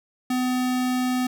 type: tone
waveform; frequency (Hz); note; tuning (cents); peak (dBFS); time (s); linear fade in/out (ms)
square; 252.4; B3; +38; -22; 0.3-1.27; 5
effects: none